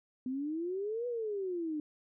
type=exponential two-way sweep; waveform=sine; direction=up then down; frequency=250 to 493.9 to 295.4 Hz; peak=-33 dBFS; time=0.26-1.8 s; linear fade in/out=2 ms; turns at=1.07 s; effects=none